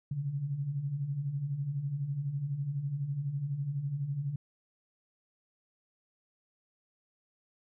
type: beating tone pair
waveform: sine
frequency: 131.8 / 143.8 Hz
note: C3 / D3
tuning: +13 / -36 cents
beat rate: 12 Hz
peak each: -39 / -32 dBFS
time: 0.11-4.36 s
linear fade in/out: 5 ms
effects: none